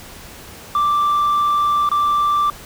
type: tone with dropouts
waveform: sine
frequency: 1174.7 Hz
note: D6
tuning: in tune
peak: -11 dBFS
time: 0.75-2.5 s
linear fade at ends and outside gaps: 2 ms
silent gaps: 1.89-1.915 s
effects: tanh soft clip ceiling -13 dBFS + pink hiss -38 dBFS RMS until 2.65 s